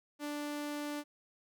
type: tone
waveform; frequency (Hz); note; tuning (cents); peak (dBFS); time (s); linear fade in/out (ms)
sawtooth; 293.7; D4; 0; -33; 0.19-1.04; 50
effects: none